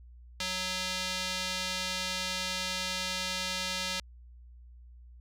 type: tone with band-pass filter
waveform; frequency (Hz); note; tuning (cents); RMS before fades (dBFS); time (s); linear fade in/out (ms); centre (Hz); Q
square; 185; F#3; 0; -34; 0.4-4; 2; 4200; 1.3
effects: added 60 Hz sine -49 dBFS peak until 5.2 s